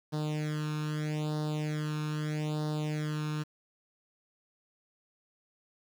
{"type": "tone with flanger", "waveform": "sawtooth", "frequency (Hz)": 152.2, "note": "D#3", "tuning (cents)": -38, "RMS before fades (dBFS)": -33, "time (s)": [0.12, 3.44], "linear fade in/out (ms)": 20, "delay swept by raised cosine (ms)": [0.21, 0.76], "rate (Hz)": 0.79, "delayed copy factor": 0.9, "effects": ["low-pass 7000 Hz 12 dB/octave", "9-bit"]}